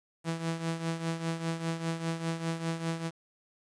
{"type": "tone with tremolo", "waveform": "sawtooth", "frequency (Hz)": 164.8, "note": "E3", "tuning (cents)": 0, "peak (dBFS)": -24, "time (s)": [0.24, 3.11], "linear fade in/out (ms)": 50, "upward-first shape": "triangle", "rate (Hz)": 5, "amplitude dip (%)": 75, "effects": ["resampled to 22050 Hz", "9-bit"]}